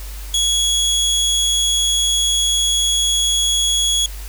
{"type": "tone", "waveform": "25% pulse", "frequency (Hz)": 3344, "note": "G#7", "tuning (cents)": 11, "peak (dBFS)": -11, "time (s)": [0.34, 4.06], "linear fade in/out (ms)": 2, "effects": ["added 50 Hz sine -28 dBFS peak until 4.28 s", "white hiss -38 dBFS RMS until 4.28 s"]}